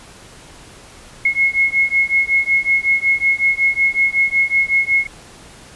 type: beating tone pair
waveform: sine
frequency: 2168 / 2173.4 Hz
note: C#7 / C#7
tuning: -39 / -35 cents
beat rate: 5.4 Hz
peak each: -16 dBFS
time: 1.25-5.07 s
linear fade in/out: 5 ms
effects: pink hiss -41 dBFS RMS until 5.75 s + resampled to 24000 Hz